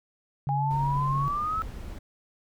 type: tone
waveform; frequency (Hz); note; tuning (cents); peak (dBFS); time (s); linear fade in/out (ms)
sine; 140; C#3; +18; -26; 0.47-1.28; 0
type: exponential sweep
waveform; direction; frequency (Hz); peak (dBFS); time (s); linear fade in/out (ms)
sine; up; 810 to 1318.5; -26; 0.49-1.62; 0
type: noise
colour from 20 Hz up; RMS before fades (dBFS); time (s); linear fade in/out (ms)
brown; -38; 0.7-1.99; 10
effects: none